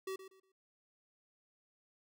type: tone with echo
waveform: square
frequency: 381.6 Hz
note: G4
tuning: 47 cents flat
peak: -39 dBFS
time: 0.07-0.16 s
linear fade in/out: 5 ms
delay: 120 ms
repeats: 3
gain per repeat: -12 dB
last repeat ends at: 0.52 s
effects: none